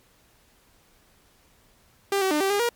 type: tone with pitch steps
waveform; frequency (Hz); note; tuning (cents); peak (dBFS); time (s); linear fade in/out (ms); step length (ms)
sawtooth; 396.4 / 381.1 / 300.7 / 388.6 / 406.3 / 474.6; G4 / G4 / D4 / G4 / G#4 / A#4; +19 / -49 / +41 / -15 / -38 / +31; -17; 2.12-2.69; 2; 95
effects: pink hiss -60 dBFS RMS until 2.75 s + MP3 96 kbps